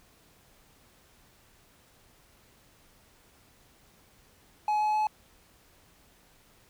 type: tone with pitch steps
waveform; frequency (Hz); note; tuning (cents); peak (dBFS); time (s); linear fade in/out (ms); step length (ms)
triangle; 846 / 850.9 / 855.8; G#5 / G#5 / A5; +32 / +42 / -48; -22; 4.68-5.07; 2; 130
effects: pink hiss -61 dBFS RMS until 6.69 s